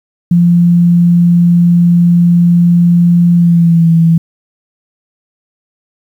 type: tone with pitch glide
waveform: sine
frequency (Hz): 173 to 165.28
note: F3 to E3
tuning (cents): -16 to +5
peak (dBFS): -4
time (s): 0.31-4.18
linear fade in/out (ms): 5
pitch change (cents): -79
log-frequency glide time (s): 3.35-3.89
effects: 7-bit